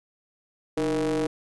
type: ring-modulated tone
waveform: square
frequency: 82.41 Hz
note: E2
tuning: in tune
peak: -21 dBFS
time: 0.77-1.27 s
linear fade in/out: 5 ms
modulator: 388 Hz
effects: resampled to 24000 Hz + 10-bit